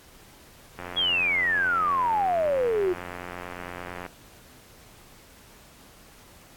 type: click train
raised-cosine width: 0.5 ms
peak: -21 dBFS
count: 292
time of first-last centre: 0.79-4.063 s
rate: 88.9 Hz
type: exponential sweep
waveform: sine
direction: down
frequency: 3379 to 349.2 Hz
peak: -21 dBFS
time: 0.96-2.94 s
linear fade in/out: 20 ms
effects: pink hiss -52 dBFS RMS until 6.56 s + AAC 64 kbps